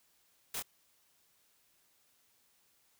white noise with echo, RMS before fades -39 dBFS, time 0.54-0.6 s, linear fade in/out 5 ms, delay 25 ms, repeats 1, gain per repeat -2 dB, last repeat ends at 0.625 s, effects white hiss -71 dBFS RMS until 2.99 s

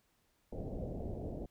pink low-pass noise, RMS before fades -41 dBFS, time 0.52-1.46 s, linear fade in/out 5 ms, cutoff 680 Hz, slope 48 dB/octave, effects pink hiss -75 dBFS RMS until 1.5 s

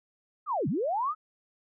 sine linear two-way sweep, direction down then up, 1306 to 123.47 to 1306 Hz, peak -26 dBFS, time 0.46-1.15 s, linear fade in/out 50 ms, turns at 0.68 s, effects none

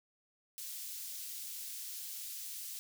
white high-pass noise, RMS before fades -44 dBFS, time 0.58-2.79 s, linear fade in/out 0 ms, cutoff 3900 Hz, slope 12 dB/octave, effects none

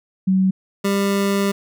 sine / 25% pulse tone pair in turn, 189 / 198.84 Hz, F#3 / G3, +37 / +25 cents, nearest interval minor second, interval 88 cents, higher second, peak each -13 dBFS, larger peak neither, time 0.27-0.51 / 0.84-1.52 s, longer second, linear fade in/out 10 ms, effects none

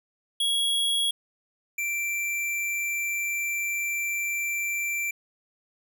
square tone pair in turn, 3322 / 2349 Hz, G#7 / D7, 0 / 0 cents, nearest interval tritone, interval 600 cents, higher first, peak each -23 / -27 dBFS, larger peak first, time 0.4-1.11 / 1.78-5.11 s, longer second, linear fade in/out 5 ms, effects none

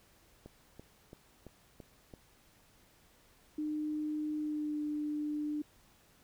click train, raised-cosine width 2 ms, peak -35 dBFS, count 6, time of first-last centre 0.46-2.138 s, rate 2.98 Hz
sine tone with pitch glide, 303.7 to 298.8 Hz, D#4 to D4, -42 to +30 cents, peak -33 dBFS, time 3.58-5.62 s, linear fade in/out 5 ms, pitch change -28 cents, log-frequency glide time 4.36-4.82 s
effects pink hiss -65 dBFS RMS until 6.23 s

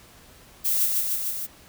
violet noise with echo, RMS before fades -23 dBFS, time 0.64-0.87 s, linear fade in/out 20 ms, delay 150 ms, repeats 4, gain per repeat -2 dB, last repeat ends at 1.47 s, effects pink hiss -51 dBFS RMS until 1.68 s

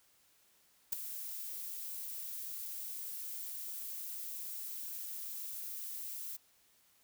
violet noise with ADSR envelope, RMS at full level -30 dBFS, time 0.92-6.37 s, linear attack 10 ms, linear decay 6 ms, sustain -13 dB, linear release 11 ms, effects white hiss -69 dBFS RMS until 7.03 s

